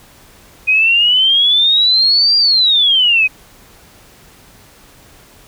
sine exponential two-way sweep, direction up then down, 2489 to 4800 to 2489 Hz, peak -8 dBFS, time 0.67-3.28 s, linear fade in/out 20 ms, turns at 2.37 s, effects pink hiss -44 dBFS RMS until 5.47 s

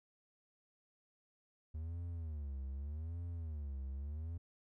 triangle tone with vibrato, 76 Hz, D#2, 40 cents flat, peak -38 dBFS, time 1.74-4.38 s, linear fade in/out 10 ms, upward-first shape sine, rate 0.83 Hz, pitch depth 220 cents each way, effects none

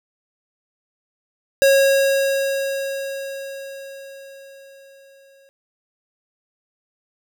square tone with exponential decay, 547 Hz, C#5, 23 cents flat, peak -11 dBFS, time 1.62-5.49 s, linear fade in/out 0 ms, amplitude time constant 840 ms, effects none

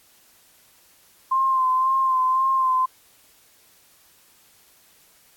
sine tone with vibrato, 1046.5 Hz, C6, in tune, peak -17 dBFS, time 1.31-2.86 s, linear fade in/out 10 ms, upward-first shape sine, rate 1.9 Hz, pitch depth 31 cents each way, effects white hiss -56 dBFS RMS until 5.36 s + AAC 64 kbps

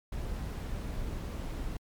brown noise, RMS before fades -36 dBFS, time 0.12-1.77 s, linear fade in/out 5 ms, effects MP3 96 kbps

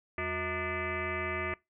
sine tone with frequency modulation, 1200 Hz, D6, 37 cents sharp, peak -31 dBFS, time 0.18-1.54 s, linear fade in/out 2 ms, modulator 279 Hz, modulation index 4.2, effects noise-tail reverb RT60 0.2 s tail -22 dB re dry

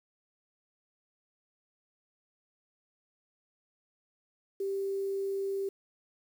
sine tone with quantisation, 392 Hz, G4, in tune, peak -30 dBFS, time 4.6-5.69 s, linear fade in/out 5 ms, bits 9, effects none

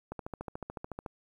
click train, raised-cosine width 1 ms, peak -24 dBFS, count 14, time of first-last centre 0.12-1.062 s, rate 13.8 Hz, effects 10-bit

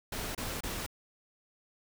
pink noise bursts, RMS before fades -37 dBFS, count 3, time 0.12-0.864 s, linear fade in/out 5 ms, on 230 ms, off 27 ms, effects none

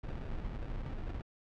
brown noise with sample-and-hold, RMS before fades -39 dBFS, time 0.03-1.22 s, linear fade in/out 10 ms, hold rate 1050 Hz, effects low-pass 3000 Hz 12 dB/octave

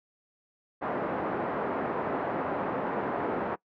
pink band-pass noise, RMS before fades -31 dBFS, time 0.81-3.56 s, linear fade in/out 20 ms, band 290 to 1200 Hz, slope 12 dB/octave, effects noise-tail reverb RT60 0.1 s tail -22 dB re dry + low-pass 2000 Hz 12 dB/octave

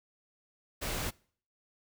pink noise, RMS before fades -35 dBFS, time 0.81-1.11 s, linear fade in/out 20 ms, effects noise-tail reverb RT60 0.5 s tail -24 dB re dry

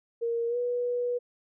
sine tone with pitch glide, 466.2 to 487.4 Hz, A#4 to B4, 0 to -23 cents, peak -26 dBFS, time 0.21-1.19 s, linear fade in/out 20 ms, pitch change +77 cents, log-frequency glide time 0.48-0.57 s, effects none

